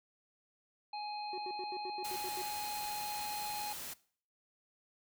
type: harmonic tone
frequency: 835 Hz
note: G#5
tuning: 9 cents sharp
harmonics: 1 / 3 / 5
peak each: -39 / -51 / -47 dBFS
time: 0.93-3.73 s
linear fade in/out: 5 ms
type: tone bursts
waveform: triangle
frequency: 370 Hz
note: F#4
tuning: in tune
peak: -40 dBFS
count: 9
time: 1.33-2.42 s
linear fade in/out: 2 ms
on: 50 ms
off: 80 ms
type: noise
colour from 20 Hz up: white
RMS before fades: -44 dBFS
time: 2.04-3.94 s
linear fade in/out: 10 ms
effects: noise-tail reverb RT60 0.5 s tail -20 dB re dry